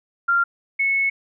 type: tone pair in turn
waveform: sine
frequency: 1388 / 2199 Hz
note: F6 / C#7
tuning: -11 / -14 cents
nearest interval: minor sixth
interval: 797 cents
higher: second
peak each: -15 / -17 dBFS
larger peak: first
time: 0.28-0.44 / 0.79-1.1 s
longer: second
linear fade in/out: 10 ms
effects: none